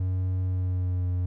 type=tone with pitch glide; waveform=triangle; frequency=92.5 to 90.13 Hz; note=F#2 to F#2; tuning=0 to -45 cents; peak=-22 dBFS; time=0-1.26 s; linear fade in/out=5 ms; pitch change=-45 cents; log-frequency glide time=0.42-1.06 s; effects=none